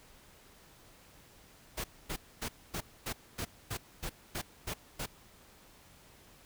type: noise bursts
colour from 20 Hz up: pink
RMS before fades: -37 dBFS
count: 11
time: 1.77-5.062 s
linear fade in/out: 10 ms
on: 72 ms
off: 250 ms
effects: pink hiss -59 dBFS RMS until 6.45 s